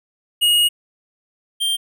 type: tone pair in turn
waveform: square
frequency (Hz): 2876 / 3173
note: F#7 / G7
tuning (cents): -50 / +20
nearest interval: major second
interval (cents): 170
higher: second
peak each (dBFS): -13 / -18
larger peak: first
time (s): 0.41-0.69 / 1.6-1.77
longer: first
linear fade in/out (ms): 20
effects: none